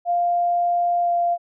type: tone with pitch glide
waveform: sine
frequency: 698.5 to 693.7 Hz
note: F5 to F5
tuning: 0 to -12 cents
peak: -17 dBFS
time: 0.05-1.38 s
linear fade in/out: 50 ms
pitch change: -12 cents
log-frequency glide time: 1.02-1.11 s
effects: none